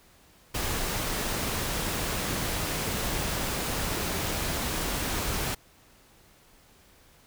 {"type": "noise", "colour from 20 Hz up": "pink", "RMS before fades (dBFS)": -30, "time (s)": [0.54, 5.55], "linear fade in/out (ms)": 10, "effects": ["pink hiss -58 dBFS RMS until 7.26 s"]}